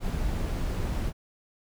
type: noise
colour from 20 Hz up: brown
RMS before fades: -29 dBFS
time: 0-1.13 s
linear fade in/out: 50 ms
effects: none